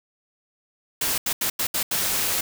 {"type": "noise bursts at uneven times", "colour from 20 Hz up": "white", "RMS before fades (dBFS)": -24, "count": 6, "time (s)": [[1.01, 1.18], [1.26, 1.33], [1.41, 1.5], [1.59, 1.67], [1.74, 1.83], [1.91, 2.41]], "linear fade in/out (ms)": 5, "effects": []}